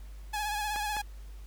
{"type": "tone with vibrato", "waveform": "sawtooth", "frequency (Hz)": 839, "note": "G#5", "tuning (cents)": 17, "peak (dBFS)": -27, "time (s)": [0.33, 1.02], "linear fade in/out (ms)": 10, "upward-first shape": "sine", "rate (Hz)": 16, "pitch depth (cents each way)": 42}
{"type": "clicks", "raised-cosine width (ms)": 0.5, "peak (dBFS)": -24, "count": 2, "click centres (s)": [0.761, 0.967]}
{"effects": ["added 50 Hz sine -42 dBFS peak until 1.46 s", "pink hiss -60 dBFS RMS until 1.46 s"]}